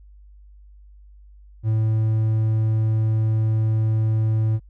triangle tone, 110 Hz, A2, in tune, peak -15 dBFS, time 1.63-4.6 s, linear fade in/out 50 ms, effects added 50 Hz sine -44 dBFS peak until 4.69 s

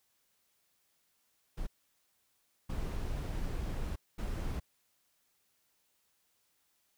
brown noise bursts at uneven times, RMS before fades -36 dBFS, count 3, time 1.57-1.67 / 2.69-3.96 / 4.18-4.6 s, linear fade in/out 10 ms, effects white hiss -75 dBFS RMS until 6.97 s

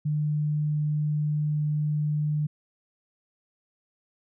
sine tone, 150.2 Hz, D3, 39 cents sharp, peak -23 dBFS, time 0.05-2.47 s, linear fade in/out 10 ms, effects none

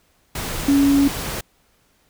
sine tone in noise, 279.9 Hz, C#4, 17 cents sharp, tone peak -12 dBFS, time 0.68-1.08 s, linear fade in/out 5 ms, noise pink, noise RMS -27 dBFS, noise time 0.35-1.41 s, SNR +12 dB, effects pink hiss -61 dBFS RMS until 2.09 s

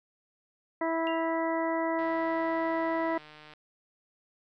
harmonic tone, 327.5 Hz, E4, 11 cents flat, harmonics 1 / 2 / 3 / 4 / 5 / 6, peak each -31 / -31 / -33 / -41 / -45 / -38 dBFS, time 0.81-3.18 s, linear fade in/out 5 ms
sine tone with exponential decay, 2794 Hz, F7, in tune, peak -35 dBFS, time 1.07-1.39 s, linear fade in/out 0 ms, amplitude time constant 68 ms
click train, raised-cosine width 0.3 ms, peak -34 dBFS, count 236, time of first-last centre 1.99-3.536 s, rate 152 Hz
effects none

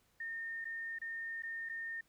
sine tone with dropouts, 1825 Hz, A#6, 37 cents flat, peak -39 dBFS, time 0.2-2.01 s, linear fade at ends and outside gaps 5 ms, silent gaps 0.645-0.652 / 0.987-1.015 / 1.423-1.433 / 1.69-1.695 s, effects pink hiss -73 dBFS RMS until 2.08 s

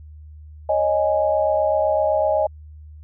sine chord, C# suspended second, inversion none, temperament equal, 554.4 / 622.3 / 830.6 Hz, C#5 / D#5 / G#5, 0 / 0 / 0 cents, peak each -23 / -18 / -23 dBFS, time 0.69-2.47 s, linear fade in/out 5 ms, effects added 76 Hz sine -38 dBFS peak until 3.03 s

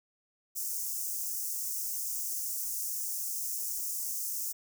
white high-pass noise, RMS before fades -35 dBFS, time 0.55-4.53 s, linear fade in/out 20 ms, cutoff 5600 Hz, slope 48 dB/octave, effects none

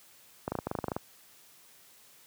clicks, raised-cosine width 1 ms, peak -17 dBFS, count 12, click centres 0.479 / 0.52 / 0.553 / 0.588 / 0.67 / 0.714 / 0.752 / 0.788 / 0.842 / 0.883 / 0.918 / 0.965 s, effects white hiss -58 dBFS RMS until 2.26 s + high-pass 80 Hz 12 dB/octave

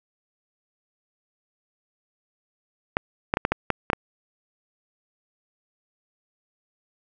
clicks, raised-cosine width 0.5 ms, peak -5 dBFS, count 8, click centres 2.969 / 3.339 / 3.371 / 3.451 / 3.52 / 3.703 / 3.901 / 3.932 s, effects none

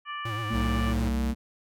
harmonic tone, 587.3 Hz, D5, in tune, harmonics 2 / 3 / 4 / 5, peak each -34 / -39 / -43 / -42 dBFS, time 0.05-0.95 s, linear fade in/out 50 ms
square tone with vibrato, 109.6 Hz, A2, 6 cents flat, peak -32 dBFS, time 0.25-1.09 s, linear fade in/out 5 ms, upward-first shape triangle, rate 8.1 Hz, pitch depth 120 cents each way
sine tone, 226.5 Hz, A#3, 50 cents flat, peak -29 dBFS, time 0.5-1.34 s, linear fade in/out 10 ms
square tone with pitch glide, 63 to 64.66 Hz, B1 to C2, +35 to -20 cents, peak -27 dBFS, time 0.51-1.35 s, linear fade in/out 50 ms, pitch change +45 cents, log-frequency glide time 1.04-1.18 s
effects none

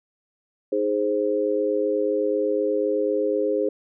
sine chord, Ab major, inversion second, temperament equal, 311.1 / 415.3 / 523.3 Hz, Eb4 / Ab4 / C5, 0 / 0 / 0 cents, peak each -27 / -23 / -24 dBFS, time 0.72-3.69 s, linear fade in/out 5 ms, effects none

